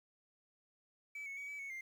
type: tone with pitch steps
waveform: sine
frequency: 2298 / 2204 / 2262 / 2292 / 2214 / 2099 Hz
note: D7 / C#7 / C#7 / D7 / C#7 / C7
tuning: -38 / -11 / +34 / -43 / -3 / +5 cents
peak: -40 dBFS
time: 1.15-1.81 s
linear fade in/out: 5 ms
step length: 110 ms
effects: tanh soft clip ceiling -42 dBFS + 11-bit